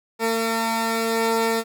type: tone pair together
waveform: 15% pulse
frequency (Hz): 226.5 / 453.8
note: A#3 / A#4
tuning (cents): -50 / -47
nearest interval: octave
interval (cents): 1203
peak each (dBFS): -17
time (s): 0.19-1.64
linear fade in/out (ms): 50
effects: none